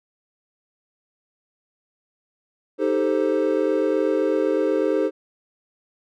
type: chord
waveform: triangle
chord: A half-diminished seventh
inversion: second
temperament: equal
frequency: 311.1 / 392 / 440 / 523.3 Hz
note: Eb4 / G4 / A4 / C5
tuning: 0 / 0 / 0 / 0 cents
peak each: -22 dBFS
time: 2.78-5.11 s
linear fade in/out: 50 ms
effects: none